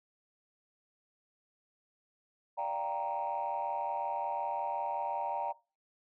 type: chord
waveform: sine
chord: G minor seventh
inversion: second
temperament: equal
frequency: 587.3 / 698.5 / 784 / 932.3 Hz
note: D5 / F5 / G5 / Bb5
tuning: 0 / 0 / 0 / 0 cents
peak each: -39 / -40 / -36 / -34 dBFS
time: 2.57-5.53 s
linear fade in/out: 20 ms
effects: noise-tail reverb RT60 0.3 s tail -20 dB re dry + tanh soft clip ceiling -26 dBFS